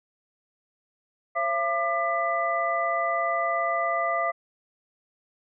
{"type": "tone cluster", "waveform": "sine", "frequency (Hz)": [540, 677, 1196, 1994], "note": ["C#5", "E5", "D6", "B6"], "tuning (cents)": [-45, 46, 31, 16], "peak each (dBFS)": [-35, -26, -27, -31], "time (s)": [1.35, 4.32], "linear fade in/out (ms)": 20, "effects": []}